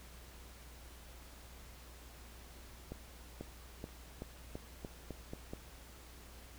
accelerating click train, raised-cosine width 2 ms, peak -29 dBFS, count 9, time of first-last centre 2.92-5.535 s, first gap 490 ms, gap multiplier 0.88, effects added 60 Hz sine -54 dBFS peak until 6.58 s + pink hiss -57 dBFS RMS until 6.58 s

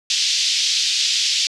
white band-pass noise, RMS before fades -19 dBFS, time 0.1-1.47 s, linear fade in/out 2 ms, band 3000 to 5500 Hz, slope 24 dB/octave, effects low-pass 9000 Hz 12 dB/octave

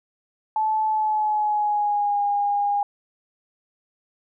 sine tone with pitch glide, 868 to 814.6 Hz, A5 to G#5, -24 to -34 cents, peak -19 dBFS, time 0.56-2.83 s, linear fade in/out 2 ms, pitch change -110 cents, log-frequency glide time 0.87-2.21 s, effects none

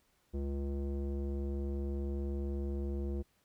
square tone with low-pass filter, 69.7 Hz, C#2, 10 cents sharp, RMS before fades -36 dBFS, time 0.33-3.23 s, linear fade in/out 20 ms, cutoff 400 Hz, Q 2.2, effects pink hiss -73 dBFS RMS until 3.44 s

